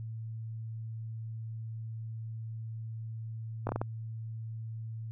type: slowing click train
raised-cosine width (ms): 1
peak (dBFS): -18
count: 5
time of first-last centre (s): 3.67-3.815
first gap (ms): 21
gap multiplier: 1.38
effects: added 112 Hz sine -37 dBFS peak until 5.11 s